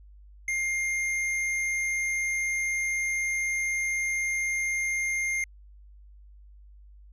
sine tone with hard clipping, 2116 Hz, C7, 19 cents sharp, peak -27 dBFS, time 0.48-5.44 s, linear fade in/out 2 ms, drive 16 dB, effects added 50 Hz sine -48 dBFS peak until 7.12 s + low-pass 10000 Hz 12 dB/octave

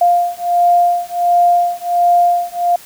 sine beating tone pair, 700 / 701.4 Hz, F5 / F5, +4 / +7 cents, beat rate 1.4 Hz, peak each -13 / -13 dBFS, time 0.01-2.76 s, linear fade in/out 5 ms, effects white hiss -39 dBFS RMS until 2.85 s

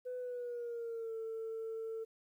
sine tone with pitch glide, 500 to 448 Hz, B4 to A4, +21 to +31 cents, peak -37 dBFS, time 0.05-2.05 s, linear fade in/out 20 ms, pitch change -190 cents, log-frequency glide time 0.18-1.16 s, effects tanh soft clip ceiling -36 dBFS + 12-bit

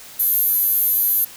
15% pulse tone with high-pass filter, 399.8 Hz, G4, 34 cents sharp, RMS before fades -18 dBFS, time 0.19-1.25 s, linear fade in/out 10 ms, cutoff 12000 Hz, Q 7.2, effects white hiss -40 dBFS RMS until 1.36 s

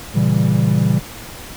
triangle chord, A# diminished seventh, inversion none, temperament equal, 116.54 / 138.59 / 164.81 / 196 Hz, A#2 / C#3 / E3 / G3, 0 / 0 / 0 / 0 cents, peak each -16 dBFS, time 0.14-1 s, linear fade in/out 20 ms, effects pink hiss -34 dBFS RMS until 1.56 s

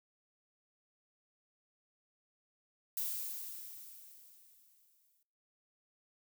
violet noise with exponential decay, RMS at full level -36 dBFS, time 2.97-5.23 s, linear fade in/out 2 ms, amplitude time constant 490 ms, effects noise-tail reverb RT60 0.7 s tail -23 dB re dry

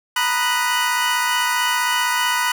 25% pulse chord, B major seventh, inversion third, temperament equal with one note detuned, 932.3 / 987.8 / 1238.8 / 1480 Hz, A#5 / B5 / D#6 / F#6, 0 / 0 / -8 / 0 cents, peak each -22 / -17 / -23 / -19 dBFS, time 0.16-2.52 s, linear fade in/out 5 ms, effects none

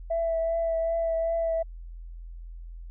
sine tone with vibrato, 661 Hz, E5, 5 cents sharp, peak -23 dBFS, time 0.1-1.63 s, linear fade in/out 10 ms, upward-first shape triangle, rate 2.6 Hz, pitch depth 20 cents each way, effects tanh soft clip ceiling -19 dBFS + added 42 Hz sine -38 dBFS peak until 2.9 s

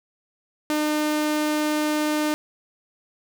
sawtooth tone, 302.8 Hz, D#4, 47 cents flat, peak -17 dBFS, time 0.7-2.34 s, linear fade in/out 0 ms, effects none

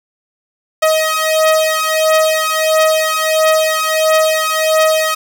sawtooth beating tone pair, 630 / 631.5 Hz, D#5 / D#5, +21 / +26 cents, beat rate 1.5 Hz, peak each -10 dBFS, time 0.82-5.15 s, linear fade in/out 10 ms, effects 7-bit

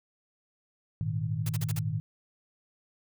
sine chord, Ab suspended second, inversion none, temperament equal, 103.83 / 116.54 / 155.56 Hz, Ab2 / Bb2 / Eb3, 0 / 0 / 0 cents, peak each -33 / -33 / -32 dBFS, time 1.01-2 s, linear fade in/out 0 ms
white noise bursts, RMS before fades -38 dBFS, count 5, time 1.46-1.792 s, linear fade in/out 5 ms, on 32 ms, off 43 ms
effects none

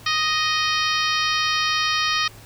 harmonic tone, 622.3 Hz, D#5, in tune, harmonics 2 / 3 / 4 / 5 / 6 / 7 / 8 / 9, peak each -24 / -26 / -27 / -28 / -29 / -29 / -30 / -31 dBFS, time 0.06-2.28 s, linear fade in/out 5 ms, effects added 109 Hz sine -46 dBFS peak until 2.45 s + pink hiss -46 dBFS RMS until 2.45 s

